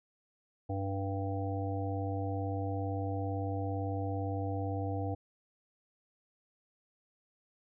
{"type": "harmonic tone", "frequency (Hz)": 97.8, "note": "G2", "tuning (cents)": -4, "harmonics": [1, 3, 5, 7, 8], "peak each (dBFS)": [-34, -39, -41, -42, -43], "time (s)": [0.69, 5.15], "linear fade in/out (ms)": 10, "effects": []}